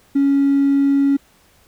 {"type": "tone with hard clipping", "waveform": "triangle", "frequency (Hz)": 278.4, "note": "C#4", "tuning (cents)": 8, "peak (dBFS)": -12, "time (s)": [0.15, 1.17], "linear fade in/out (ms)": 10, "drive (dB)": 3, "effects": ["pink hiss -54 dBFS RMS until 1.67 s"]}